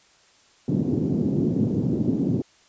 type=band-pass noise; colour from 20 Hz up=white; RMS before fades=-23 dBFS; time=0.68-2.42 s; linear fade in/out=2 ms; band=120 to 300 Hz; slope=24 dB/octave; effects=white hiss -57 dBFS RMS until 2.68 s + resampled to 16000 Hz